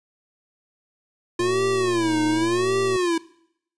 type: tone with vibrato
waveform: square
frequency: 346.6 Hz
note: F4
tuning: 13 cents flat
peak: -20 dBFS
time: 1.39-3.18 s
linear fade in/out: 5 ms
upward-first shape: sine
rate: 0.89 Hz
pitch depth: 200 cents each way
type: click train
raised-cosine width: 2 ms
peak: -21 dBFS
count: 179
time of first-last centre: 1.4-2.961 s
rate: 114 Hz
effects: noise-tail reverb RT60 0.7 s tail -21 dB re dry + resampled to 22050 Hz